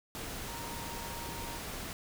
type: tone in noise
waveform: sine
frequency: 932.3 Hz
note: A#5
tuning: in tune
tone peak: -45 dBFS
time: 0.48-1.58 s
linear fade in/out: 0 ms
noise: pink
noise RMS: -41 dBFS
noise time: 0.15-1.93 s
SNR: -7 dB
effects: none